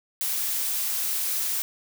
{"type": "noise", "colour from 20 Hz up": "blue", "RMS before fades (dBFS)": -27, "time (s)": [0.21, 1.62], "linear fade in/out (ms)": 0, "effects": []}